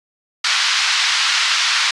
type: band-pass noise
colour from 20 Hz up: white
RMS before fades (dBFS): -17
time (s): 0.44-1.91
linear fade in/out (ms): 5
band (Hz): 1100 to 5100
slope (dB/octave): 24
effects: resampled to 24000 Hz